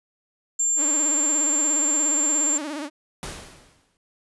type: tone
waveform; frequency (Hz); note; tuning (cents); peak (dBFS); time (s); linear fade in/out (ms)
sine; 7330; A#8; -30; -19; 0.59-2.58; 10
type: tone with vibrato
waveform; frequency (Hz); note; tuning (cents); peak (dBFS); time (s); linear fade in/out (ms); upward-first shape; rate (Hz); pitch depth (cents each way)
sawtooth; 296.3; D4; +15; -25; 0.76-2.9; 50; sine; 17; 110
type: noise with exponential decay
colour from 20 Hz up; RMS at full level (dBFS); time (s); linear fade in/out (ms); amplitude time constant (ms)
pink; -31; 3.23-3.97; 0; 160
effects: resampled to 24000 Hz